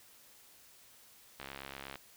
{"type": "click train", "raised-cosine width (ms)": 0.3, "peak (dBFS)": -27, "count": 39, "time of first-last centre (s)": [1.4, 1.956], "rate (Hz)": 68.3, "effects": ["white hiss -60 dBFS RMS until 2.16 s"]}